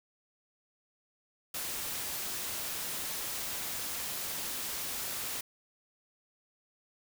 white noise, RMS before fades -37 dBFS, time 1.54-5.41 s, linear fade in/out 5 ms, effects none

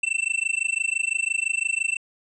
square tone with amplitude modulation, 2683 Hz, E7, 30 cents sharp, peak -19 dBFS, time 0.03-1.97 s, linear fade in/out 5 ms, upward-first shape sine, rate 25.9 Hz, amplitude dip 100%, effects resampled to 22050 Hz + 10-bit

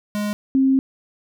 square / sine tone pair in turn, 207.7 / 266.7 Hz, G#3 / C4, 0 / +33 cents, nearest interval major third, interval 433 cents, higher second, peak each -22 / -13 dBFS, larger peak second, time 0.15-0.33 / 0.55-0.79 s, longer second, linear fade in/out 0 ms, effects none

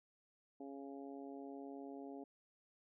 harmonic tone, 138.59 Hz, C#3, in tune, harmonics 2 / 3 / 4 / 5 / 6, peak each -49 / -53 / -58 / -56 / -61 dBFS, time 0.6-2.24 s, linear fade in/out 5 ms, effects none

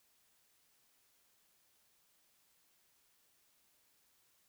silence, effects white hiss -73 dBFS RMS until 4.48 s

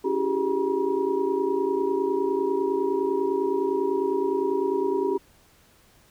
sine tone cluster, 279.8 / 334.3 / 382.8 / 412.7 / 957 Hz, C#4 / E4 / G4 / G#4 / A#5, +16 / +24 / -41 / -11 / +45 cents, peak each -31 / -33 / -24 / -28 / -32 dBFS, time 0.04-5.18 s, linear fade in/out 10 ms, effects pink hiss -58 dBFS RMS until 6.1 s

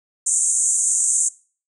white band-pass noise, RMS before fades -19 dBFS, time 0.26-1.29 s, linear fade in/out 10 ms, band 6500 to 9100 Hz, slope 96 dB/octave, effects noise-tail reverb RT60 0.4 s tail -21 dB re dry

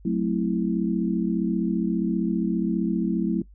sine chord, F# half-diminished seventh, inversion none, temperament equal, 185 / 220 / 261.6 / 329.6 Hz, F#3 / A3 / C4 / E4, 0 / 0 / 0 / 0 cents, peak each -25 / -26 / -31 / -27 dBFS, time 0.05-3.42 s, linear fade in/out 5 ms, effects noise-tail reverb RT60 0.1 s tail -19 dB re dry + added 50 Hz sine -46 dBFS peak until 3.54 s

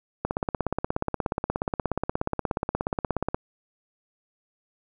click train, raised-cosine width 1 ms, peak -11 dBFS, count 53, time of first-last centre 0.25-3.345 s, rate 16.8 Hz, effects none

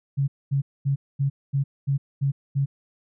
sine tone bursts, 138.5 Hz, C#3, 1 cent flat, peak -19 dBFS, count 8, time 0.17-2.66 s, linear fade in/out 20 ms, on 110 ms, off 230 ms, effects none

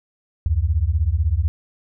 sine beating tone pair, 71.2 / 87.2 Hz, C#2 / F2, +47 / -2 cents, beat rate 16 Hz, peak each -19 dBFS, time 0.46-1.48 s, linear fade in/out 0 ms, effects none

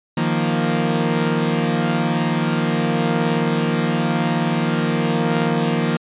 sawtooth chord, Eb suspended second, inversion none, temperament equal, 155.56 / 174.61 / 233.1 Hz, Eb3 / F3 / Bb3, 0 / 0 / 0 cents, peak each -18 / -18 / -17 dBFS, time 0.17-5.97 s, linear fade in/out 5 ms, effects resampled to 8000 Hz

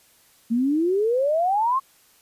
sine exponential sweep, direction up, 223.6 to 1100 Hz, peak -18 dBFS, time 0.5-1.8 s, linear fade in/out 20 ms, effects white hiss -57 dBFS RMS until 2.21 s + resampled to 32000 Hz

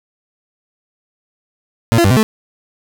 30% pulse tone with pitch steps, 114.6 / 340.9 / 97.4 / 128.1 / 218.7 Hz, A#2 / F4 / G2 / C3 / A3, -29 / -42 / -11 / -36 / -10 cents, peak -6 dBFS, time 1.92-2.23 s, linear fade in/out 0 ms, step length 62 ms, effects none

